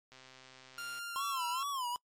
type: click train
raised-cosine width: 0.2 ms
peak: -37 dBFS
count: 114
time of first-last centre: 0.12-0.989 s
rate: 130 Hz
type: tone with pitch glide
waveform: sawtooth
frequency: 1396.9 to 1349.3 Hz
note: F6 to E6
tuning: 0 to +40 cents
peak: -36 dBFS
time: 0.78-1.63 s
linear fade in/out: 2 ms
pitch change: -60 cents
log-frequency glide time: 1.09-1.28 s
type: tone with vibrato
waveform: square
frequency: 1046.5 Hz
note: C6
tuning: in tune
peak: -35 dBFS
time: 1.16-1.96 s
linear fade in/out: 0 ms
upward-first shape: sine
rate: 2.4 Hz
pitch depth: 150 cents each way
effects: noise-tail reverb RT60 0.1 s tail -25 dB re dry + MP3 64 kbps